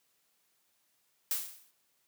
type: noise with exponential decay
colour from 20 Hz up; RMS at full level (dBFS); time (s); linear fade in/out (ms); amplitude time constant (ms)
blue; -29; 1.31-1.71; 1; 85
effects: white hiss -74 dBFS RMS until 2.07 s + high-pass 100 Hz 12 dB/octave